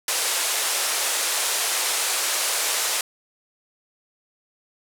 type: band-pass noise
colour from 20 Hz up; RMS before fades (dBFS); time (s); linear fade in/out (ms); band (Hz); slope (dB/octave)
white; -24; 0.08-3.01; 2; 430 to 11000; 24
effects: none